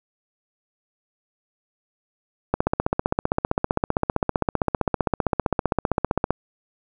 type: click train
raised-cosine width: 1 ms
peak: -5 dBFS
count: 59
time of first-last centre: 2.54-6.306 s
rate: 15.4 Hz
effects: none